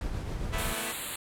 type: noise with tremolo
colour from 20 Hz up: brown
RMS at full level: -32 dBFS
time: 0.01-0.73 s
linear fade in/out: 2 ms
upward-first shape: sine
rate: 7.4 Hz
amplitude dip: 30%
type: chord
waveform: 5% pulse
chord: A suspended second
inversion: none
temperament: equal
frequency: 220 / 246.9 / 329.6 Hz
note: A3 / B3 / E4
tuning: 0 / 0 / 0 cents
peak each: -26 / -27 / -28 dBFS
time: 0.52-0.93 s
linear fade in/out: 20 ms
type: band-stop noise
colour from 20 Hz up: white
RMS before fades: -34 dBFS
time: 0.58-1.16 s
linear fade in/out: 5 ms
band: 4300 to 7200 Hz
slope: 96 dB/octave
effects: low-pass 12000 Hz 12 dB/octave